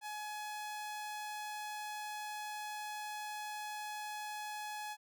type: tone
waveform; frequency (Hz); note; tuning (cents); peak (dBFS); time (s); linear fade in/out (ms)
sawtooth; 844; G#5; +28; -37; 0.01-4.97; 50
effects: none